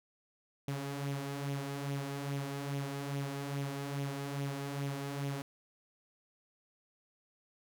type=tone with flanger; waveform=sawtooth; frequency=140 Hz; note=C#3; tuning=18 cents sharp; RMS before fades=-38 dBFS; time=0.68-5.42 s; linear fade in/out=2 ms; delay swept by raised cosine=0.31 to 4.81 ms; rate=2.4 Hz; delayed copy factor=+0.5; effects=none